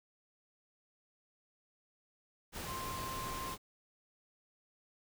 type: tone in noise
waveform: sine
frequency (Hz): 1051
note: C6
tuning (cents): +7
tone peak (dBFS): -41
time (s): 2.65-3.57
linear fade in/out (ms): 50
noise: pink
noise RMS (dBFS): -43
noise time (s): 2.52-3.58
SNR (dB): -1
effects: none